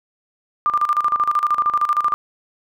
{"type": "tone with tremolo", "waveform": "sine", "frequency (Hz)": 1195, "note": "D6", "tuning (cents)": 30, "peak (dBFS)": -13, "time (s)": [0.66, 2.14], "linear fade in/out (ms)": 0, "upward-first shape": "square", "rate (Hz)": 13, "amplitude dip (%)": 75, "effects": []}